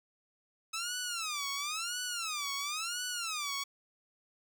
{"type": "tone with vibrato", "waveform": "10% pulse", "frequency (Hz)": 1284, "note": "E6", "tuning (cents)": -46, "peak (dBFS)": -26, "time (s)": [0.73, 3.64], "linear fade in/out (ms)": 10, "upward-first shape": "sine", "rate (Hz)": 0.97, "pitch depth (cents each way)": 250, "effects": []}